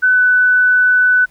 sine tone with pitch glide, 1506 to 1495.6 Hz, F#6 to F#6, +30 to +18 cents, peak -8 dBFS, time 0.02-1.26 s, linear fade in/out 20 ms, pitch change -12 cents, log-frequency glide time 0.12-0.2 s, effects pink hiss -53 dBFS RMS until 1.3 s

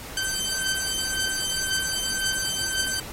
10% pulse beating tone pair, 1546 / 1547.9 Hz, G6 / G6, -24 / -22 cents, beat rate 1.9 Hz, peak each -20 dBFS, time 0.17-3 s, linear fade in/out 2 ms, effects pink hiss -39 dBFS RMS until 3.12 s + AAC 48 kbps

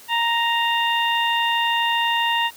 harmonic tone with a mistuned harmonic, 932.3 Hz, A#5, in tune, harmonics 1 / 2 / 3 / 4, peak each -21 / -24 / -23 / -30 dBFS, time 0.08-2.51 s, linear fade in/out 50 ms, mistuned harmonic 4, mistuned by -40 cents, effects white hiss -45 dBFS RMS until 2.56 s

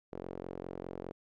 sawtooth tone with band-pass filter, 44.94 Hz, F#1, 50 cents flat, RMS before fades -43 dBFS, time 0.12-1.12 s, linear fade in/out 10 ms, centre 440 Hz, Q 1.7, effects none

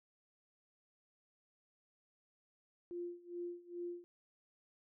sine tone with tremolo, 349.2 Hz, F4, in tune, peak -39 dBFS, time 2.91-4.04 s, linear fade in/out 0 ms, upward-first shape sine, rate 2.4 Hz, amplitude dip 90%, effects none

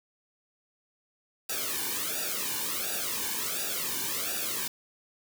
white noise with flanger, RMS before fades -32 dBFS, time 1.49-4.68 s, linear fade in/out 5 ms, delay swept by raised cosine 0.94 to 1.55 ms, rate 1.4 Hz, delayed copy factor -0.9, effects none

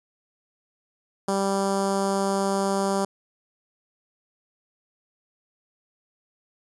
10% pulse tone with notch filter, 196 Hz, G3, in tune, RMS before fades -24 dBFS, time 1.28-3.05 s, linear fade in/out 5 ms, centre 2600 Hz, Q 0.61, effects resampled to 24000 Hz

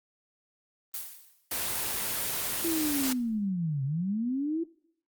blue noise with exponential decay, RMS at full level -33 dBFS, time 0.94-1.5 s, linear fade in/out 1 ms, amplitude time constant 120 ms
white noise, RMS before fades -31 dBFS, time 1.51-3.13 s, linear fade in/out 5 ms
sine linear two-way sweep, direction down then up, 339.7 to 130.81 to 339.7 Hz, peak -27 dBFS, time 2.64-4.64 s, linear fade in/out 10 ms, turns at 3.84 s
effects noise-tail reverb RT60 0.7 s tail -22 dB re dry + Opus 24 kbps

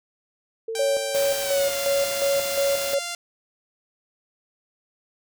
sine tone with exponential decay, 450.2 Hz, A4, 40 cents sharp, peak -26 dBFS, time 0.68-2.43 s, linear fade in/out 5 ms, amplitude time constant 380 ms
5% pulse tone with pitch glide, 784 to 694.4 Hz, G5 to F5, 0 to -10 cents, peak -17 dBFS, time 0.75-3.15 s, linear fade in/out 2 ms, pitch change -210 cents, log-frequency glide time 1.42-1.75 s
sine tone with tremolo, 557 Hz, C#5, 8 cents sharp, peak -19 dBFS, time 0.79-2.99 s, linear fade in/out 5 ms, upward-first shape square, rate 2.8 Hz, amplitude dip 60%
white noise, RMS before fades -32 dBFS, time 1.14-2.95 s, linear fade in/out 10 ms
effects none

